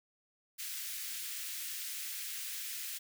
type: high-pass noise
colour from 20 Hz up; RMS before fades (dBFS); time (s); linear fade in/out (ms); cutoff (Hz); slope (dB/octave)
white; -41; 0.58-2.99; 20; 1700; 24
effects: none